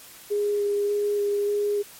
sine tone with vibrato, 410 Hz, G#4, 22 cents flat, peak -21 dBFS, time 0.3-1.83 s, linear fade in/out 20 ms, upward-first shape square, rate 1.7 Hz, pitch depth 9 cents each way, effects white hiss -46 dBFS RMS until 1.99 s + MP3 64 kbps

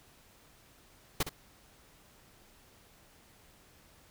pink noise with echo, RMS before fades -29 dBFS, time 1.2-1.23 s, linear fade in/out 5 ms, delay 63 ms, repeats 1, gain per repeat -10 dB, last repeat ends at 1.293 s, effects pink hiss -61 dBFS RMS until 4.1 s

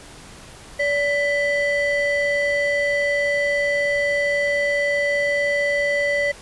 triangle ring-modulated tone, 1283 Hz, E6, 47 cents flat, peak -13 dBFS, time 0.79-6.32 s, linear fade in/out 10 ms, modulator 707 Hz, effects pink hiss -42 dBFS RMS until 6.41 s + resampled to 24000 Hz

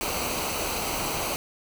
pink noise with comb filter, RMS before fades -29 dBFS, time 0.01-1.36 s, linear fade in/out 0 ms, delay 0.57 ms, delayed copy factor -0.6, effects none

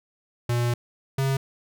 square tone pair in turn, 120 / 135.08 Hz, B2 / C#3, -49 / -44 cents, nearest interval major second, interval 205 cents, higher second, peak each -22 / -22 dBFS, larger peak neither, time 0.49-0.74 / 1.18-1.37 s, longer first, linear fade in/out 5 ms, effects none

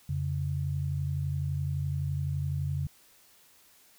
sine tone pair together, 88.19 / 140 Hz, F2 / C#3, +17 / +18 cents, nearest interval minor sixth, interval 801 cents, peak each -32 / -30 dBFS, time 0.09-2.87 s, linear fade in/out 5 ms, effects white hiss -60 dBFS RMS until 3.98 s

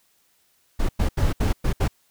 brown noise bursts at uneven times, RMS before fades -20 dBFS, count 6, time 0.79-0.89 / 0.99-1.09 / 1.17-1.33 / 1.4-1.53 / 1.64-1.73 / 1.8-1.88 s, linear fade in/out 10 ms, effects white hiss -64 dBFS RMS until 2.1 s

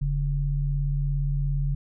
sine tone pair together, 41.35 / 141.2 Hz, E1 / C#3, +6 / +32 cents, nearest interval octave + major sixth, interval 2126 cents, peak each -25 dBFS, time 0.01-1.75 s, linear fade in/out 10 ms, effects none

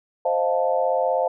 sine chord, F dominant seventh, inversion second, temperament equal, 523.3 / 622.3 / 698.5 / 880 Hz, C5 / Eb5 / F5 / A5, 0 / 0 / 0 / 0 cents, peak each -22 / -25 / -24 / -27 dBFS, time 0.25-1.28 s, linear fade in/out 5 ms, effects none

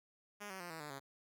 5% pulse tone with pitch steps, 205.9 / 189.9 / 175.15 / 161.55 / 149 / 137.42 Hz, G#3 / F#3 / F3 / E3 / D3 / C#3, -15 / +45 / +5 / -35 / +25 / -15 cents, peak -34 dBFS, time 0.4-1 s, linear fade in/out 20 ms, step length 100 ms, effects none

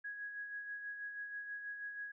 sine tone with tremolo, 1661.2 Hz, G#6, in tune, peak -40 dBFS, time 0.04-2.12 s, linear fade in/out 10 ms, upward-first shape sine, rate 6.2 Hz, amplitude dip 45%, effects none

